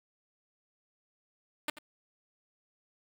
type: tone with echo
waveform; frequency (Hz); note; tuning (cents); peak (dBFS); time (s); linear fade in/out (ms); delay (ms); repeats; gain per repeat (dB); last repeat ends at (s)
5% pulse; 301.6; D4; +46; -19; 1.68-1.7; 2; 87; 1; -15; 1.787
effects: none